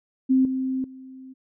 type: tone with level steps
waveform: sine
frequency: 261.5 Hz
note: C4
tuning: 1 cent flat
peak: -15 / -23 / -39 dBFS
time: 0.29-1.34 s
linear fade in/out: 20 ms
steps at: 0.45 / 0.84 s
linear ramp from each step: 2 ms
effects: none